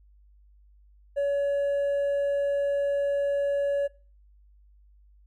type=tone with hard clipping; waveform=triangle; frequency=565 Hz; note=C#5; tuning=33 cents sharp; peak=-22 dBFS; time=1.16-3.88 s; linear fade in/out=20 ms; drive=1 dB; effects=noise-tail reverb RT60 0.4 s tail -24 dB re dry + added 50 Hz sine -54 dBFS peak until 5.26 s